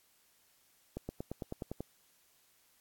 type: accelerating click train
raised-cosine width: 2 ms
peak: -25 dBFS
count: 9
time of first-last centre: 0.97-1.806 s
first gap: 120 ms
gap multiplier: 0.96
effects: white hiss -69 dBFS RMS until 2.8 s + AAC 64 kbps

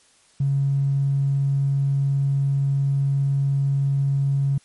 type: tone with tanh clipping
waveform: triangle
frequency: 138.59 Hz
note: C#3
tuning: in tune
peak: -17 dBFS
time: 0.4-4.58 s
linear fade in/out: 5 ms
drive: 2 dB
effects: white hiss -57 dBFS RMS until 4.64 s + MP3 48 kbps

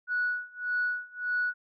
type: tone with tremolo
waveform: sine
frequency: 1470 Hz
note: F#6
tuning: 12 cents flat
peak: -24 dBFS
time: 0.07-1.54 s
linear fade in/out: 50 ms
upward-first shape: sine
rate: 1.7 Hz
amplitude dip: 95%
effects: tanh soft clip ceiling -20 dBFS

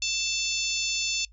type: harmonic tone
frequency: 884 Hz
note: A5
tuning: 8 cents sharp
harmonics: 3 / 4 / 5 / 6 / 7 / 8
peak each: -31 / -32 / -33 / -34 / -34 / -35 dBFS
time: 0.02-1.25 s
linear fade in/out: 2 ms
effects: noise-tail reverb RT60 0.1 s tail -21 dB re dry + added 52 Hz sine -50 dBFS peak until 1.32 s

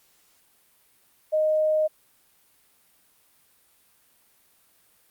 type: tone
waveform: sine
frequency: 620 Hz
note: D#5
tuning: 6 cents flat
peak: -19 dBFS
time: 1.32-1.88 s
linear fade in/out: 20 ms
effects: white hiss -62 dBFS RMS until 5.1 s + Opus 48 kbps

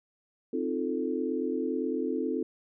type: chord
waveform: sine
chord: F dominant seventh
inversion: second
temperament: equal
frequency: 261.6 / 311.1 / 349.2 / 440 Hz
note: C4 / Eb4 / F4 / A4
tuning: 0 / 0 / 0 / 0 cents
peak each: -32 / -34 / -34 / -33 dBFS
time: 0.53-2.43 s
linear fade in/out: 5 ms
effects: none

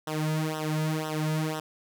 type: tone with flanger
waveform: sawtooth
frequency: 155.56 Hz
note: D#3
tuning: in tune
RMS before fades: -29 dBFS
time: 0.07-1.6 s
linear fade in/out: 5 ms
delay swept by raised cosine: 0.43 to 2.73 ms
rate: 2 Hz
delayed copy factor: -1
effects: none

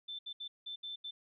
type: tone bursts at uneven times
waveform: sine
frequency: 3540 Hz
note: A7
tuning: 10 cents sharp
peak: -40 dBFS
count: 6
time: 0.08-0.19 / 0.26-0.33 / 0.4-0.48 / 0.66-0.76 / 0.83-0.96 / 1.04-1.11 s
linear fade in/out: 10 ms
effects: none

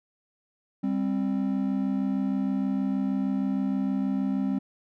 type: tone pair together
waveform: triangle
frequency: 197.7 / 264.1 Hz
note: G3 / C4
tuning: +15 / +16 cents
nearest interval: perfect fourth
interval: 501 cents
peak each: -25 dBFS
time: 0.83-4.59 s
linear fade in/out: 10 ms
effects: none

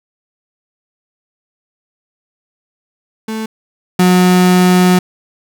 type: tone pair in turn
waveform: 35% pulse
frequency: 220 / 181.59 Hz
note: A3 / F#3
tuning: 0 / -32 cents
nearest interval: minor third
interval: 332 cents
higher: first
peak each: -17 / -5 dBFS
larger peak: second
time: 3.28-3.46 / 3.99-4.99 s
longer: second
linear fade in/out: 5 ms
effects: none

